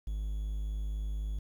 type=tone; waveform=triangle; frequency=51.91 Hz; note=G#1; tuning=in tune; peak=-30 dBFS; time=0.07-1.39 s; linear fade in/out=5 ms; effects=10-bit